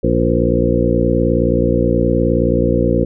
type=harmonic tone with a mistuned harmonic; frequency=59 Hz; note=A#1; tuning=22 cents sharp; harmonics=1 / 2 / 3 / 4 / 5 / 6 / 8 / 9; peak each=-20 / -20 / -20 / -20 / -20 / -20 / -20 / -20 dBFS; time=0.03-3.05 s; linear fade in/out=10 ms; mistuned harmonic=9; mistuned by=-33 cents; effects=none